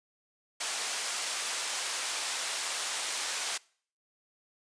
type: band-pass noise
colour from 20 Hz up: white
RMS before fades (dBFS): -34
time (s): 0.6-3.58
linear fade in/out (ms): 10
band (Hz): 610 to 8500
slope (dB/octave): 12
effects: noise-tail reverb RT60 0.5 s tail -24 dB re dry + resampled to 22050 Hz